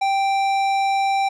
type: tone with tanh clipping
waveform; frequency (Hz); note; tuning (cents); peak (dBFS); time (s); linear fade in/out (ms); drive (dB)
triangle; 784; G5; 0; -19; 0.01-1.29; 10; 18
effects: none